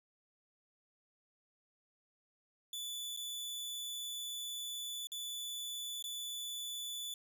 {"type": "tone with dropouts", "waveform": "sawtooth", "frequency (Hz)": 3473, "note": "A7", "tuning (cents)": -23, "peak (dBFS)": -37, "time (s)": [2.73, 7.14], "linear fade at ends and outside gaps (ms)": 2, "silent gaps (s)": [[3.165, 3.172], [5.071, 5.118], [6.025, 6.04]], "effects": ["13-bit"]}